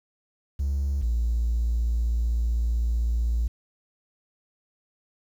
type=tone pair in turn; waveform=triangle; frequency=69.5 / 57.87 Hz; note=C#2 / A#1; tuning=+5 / -12 cents; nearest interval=minor third; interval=317 cents; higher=first; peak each=-20 / -18 dBFS; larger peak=second; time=0.59-1.02 / 1.02-3.48 s; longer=second; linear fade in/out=10 ms; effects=tanh soft clip ceiling -18 dBFS + 9-bit